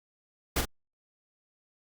pink noise with echo, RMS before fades -26 dBFS, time 0.56-0.61 s, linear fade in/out 5 ms, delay 42 ms, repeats 1, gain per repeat -6 dB, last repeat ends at 0.652 s, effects Opus 48 kbps

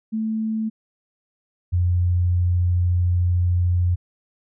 sine tone pair in turn, 220 / 88.65 Hz, A3 / F2, 0 / +26 cents, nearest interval octave + major third, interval 1574 cents, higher first, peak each -21 / -16 dBFS, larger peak second, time 0.12-0.7 / 1.72-3.96 s, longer second, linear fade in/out 20 ms, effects none

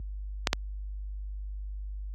clicks, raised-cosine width 0.2 ms, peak -5 dBFS, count 2, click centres 0.472 / 0.531 s, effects added 50 Hz sine -22 dBFS peak until 2.14 s + high-pass 100 Hz 12 dB/octave

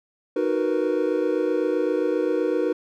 triangle chord, B major seventh, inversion first, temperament equal, 311.1 / 370 / 466.2 / 493.9 Hz, D#4 / F#4 / A#4 / B4, 0 / 0 / 0 / 0 cents, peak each -24 dBFS, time 0.36-2.73 s, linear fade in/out 5 ms, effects none

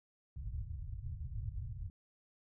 white low-pass noise, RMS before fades -42 dBFS, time 0.36-1.9 s, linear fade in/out 2 ms, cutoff 120 Hz, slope 48 dB/octave, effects none

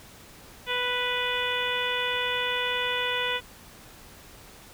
harmonic tone, 493.9 Hz, B4, in tune, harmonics 1 / 2 / 3 / 4 / 5 / 6 / 7, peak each -33 / -33 / -33 / -33 / -33 / -33 / -33 dBFS, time 0.66-3.41 s, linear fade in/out 50 ms, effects pink hiss -49 dBFS RMS until 4.73 s

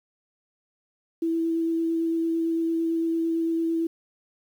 sine tone with vibrato, 329.6 Hz, E4, in tune, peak -22 dBFS, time 1.22-3.87 s, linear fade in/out 5 ms, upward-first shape sine, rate 8.9 Hz, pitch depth 10 cents each way, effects 9-bit

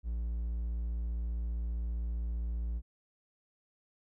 triangle tone, 57.6 Hz, A#1, 20 cents flat, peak -30 dBFS, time 0.03-2.82 s, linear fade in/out 50 ms, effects none

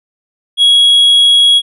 triangle tone, 3322 Hz, G#7, in tune, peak -3 dBFS, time 0.57-1.62 s, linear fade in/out 50 ms, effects resampled to 24000 Hz

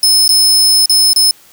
sawtooth tone with dropouts, 5210 Hz, E8, 21 cents flat, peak -4 dBFS, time 0.03-1.31 s, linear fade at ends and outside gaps 1 ms, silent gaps 0.279-0.291 / 0.858-0.896 / 1.132-1.161 s, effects white hiss -44 dBFS RMS until 1.52 s

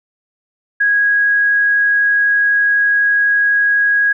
sine tone, 1652 Hz, G#6, 10 cents flat, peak -10 dBFS, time 0.8-4.13 s, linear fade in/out 10 ms, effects none

